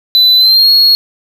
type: tone with pitch glide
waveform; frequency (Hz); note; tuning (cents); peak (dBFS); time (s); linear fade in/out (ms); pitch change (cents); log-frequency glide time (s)
triangle; 4000 to 4312; B7 to C#8; +21 to -49; -3; 0.15-0.95; 0; +130; 0.37-0.69
effects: none